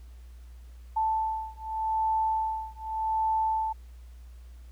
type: beating tone pair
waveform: sine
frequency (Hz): 880 / 880.84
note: A5 / A5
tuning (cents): 0 / +2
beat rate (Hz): 0.84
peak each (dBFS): -29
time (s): 0.96-3.73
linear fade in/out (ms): 10
effects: added 60 Hz sine -44 dBFS peak until 4.71 s + pink hiss -64 dBFS RMS until 4.71 s